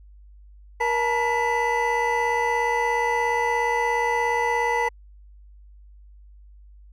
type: tone cluster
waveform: triangle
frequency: 473.1 / 872 / 949 / 1994 Hz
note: A#4 / A5 / A#5 / B6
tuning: +26 / -16 / +31 / +16 cents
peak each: -24 dBFS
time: 0.8-4.89 s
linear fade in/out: 10 ms
effects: added 50 Hz sine -45 dBFS peak until 6.92 s